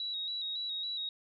sine tone with vibrato, 3847 Hz, B7, 46 cents flat, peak -34 dBFS, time 0-1.09 s, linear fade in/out 2 ms, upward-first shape square, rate 3.6 Hz, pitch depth 32 cents each way, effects none

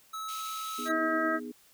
square tone, 1297 Hz, E6, 28 cents flat, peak -36 dBFS, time 0.13-0.92 s, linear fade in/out 10 ms
pink high-pass noise, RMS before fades -45 dBFS, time 0.28-0.89 s, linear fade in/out 10 ms, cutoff 2300 Hz, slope 48 dB/octave
sine chord, G# minor, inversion first, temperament equal, 246.9 / 311.1 / 415.3 Hz, B3 / D#4 / G#4, 0 / 0 / 0 cents, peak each -39 / -43 / -43 dBFS, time 0.78-1.52 s, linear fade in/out 10 ms
harmonic tone, 320.2 Hz, D#4, 50 cents sharp, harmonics 1 / 2 / 4 / 5 / 6, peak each -31 / -32 / -31 / -33 / -37 dBFS, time 0.85-1.4 s, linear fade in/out 50 ms
effects white hiss -61 dBFS RMS until 1.73 s

